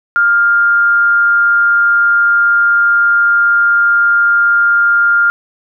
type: tone with frequency modulation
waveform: sine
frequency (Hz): 1401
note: F6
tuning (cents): +5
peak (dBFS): -7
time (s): 0.16-5.3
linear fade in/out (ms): 0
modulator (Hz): 177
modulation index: 0.22
effects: none